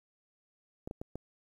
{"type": "clicks", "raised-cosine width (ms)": 2, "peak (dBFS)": -26, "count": 4, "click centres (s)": [0.875, 0.911, 1.015, 1.156], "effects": ["10-bit"]}